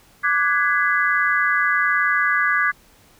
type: chord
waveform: sine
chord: G# half-diminished seventh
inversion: second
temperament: equal with one note detuned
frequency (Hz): 1174.7 / 1480 / 1661.2 / 2012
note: D6 / F#6 / G#6 / B6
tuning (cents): 0 / 0 / 0 / +32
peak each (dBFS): -22 / -23 / -19 / -24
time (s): 0.23-2.72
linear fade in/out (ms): 20
effects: pink hiss -53 dBFS RMS until 3.19 s